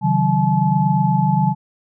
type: tone cluster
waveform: sine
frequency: 138.8 / 159.9 / 187.8 / 861 Hz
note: C#3 / D#3 / F#3 / A5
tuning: +3 / +48 / +26 / -38 cents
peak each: -19 dBFS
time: 0.01-1.55 s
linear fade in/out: 50 ms
effects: none